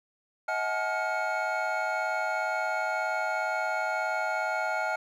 triangle tone cluster, 637 / 739 / 856 / 1416 / 2212 Hz, D#5 / F#5 / A5 / F6 / C#7, +41 / -2 / -48 / +23 / -4 cents, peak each -31 / -32 / -32 / -30 / -36 dBFS, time 0.48-4.96 s, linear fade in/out 5 ms, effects none

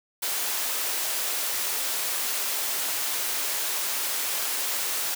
white high-pass noise, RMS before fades -28 dBFS, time 0.22-5.15 s, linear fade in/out 10 ms, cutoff 400 Hz, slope 12 dB/octave, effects none

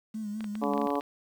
sine tone with vibrato, 212.5 Hz, G#3, 40 cents sharp, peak -32 dBFS, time 0.14-0.87 s, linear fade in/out 10 ms, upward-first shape sine, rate 4.8 Hz, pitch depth 59 cents each way
clicks, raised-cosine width 0.3 ms, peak -26 dBFS, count 11, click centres 0.407 / 0.443 / 0.554 / 0.638 / 0.736 / 0.778 / 0.816 / 0.872 / 0.904 / 0.955 / 1.009 s
harmonic tone, 142.8 Hz, D3, 48 cents flat, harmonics 2 / 3 / 4 / 5 / 6 / 7 / 8, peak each -31 / -33 / -34 / -35 / -36 / -36 / -37 dBFS, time 0.61-1.01 s, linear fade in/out 20 ms
effects 9-bit

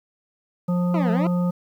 harmonic tone, 177.2 Hz, F3, 25 cents sharp, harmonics 1 / 3 / 5 / 7, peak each -19 / -30 / -38 / -36 dBFS, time 0.68-1.51 s, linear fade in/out 10 ms
20% pulse exponential two-way sweep, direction down then up, 352 to 212.5 to 352 Hz, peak -18 dBFS, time 0.94-1.27 s, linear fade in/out 2 ms, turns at 1.11 s
effects low-pass 2000 Hz 12 dB/octave + 9-bit

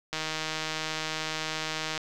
click train, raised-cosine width 0.2 ms, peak -14 dBFS, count 291, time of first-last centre 0.13-1.977 s, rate 157 Hz, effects none

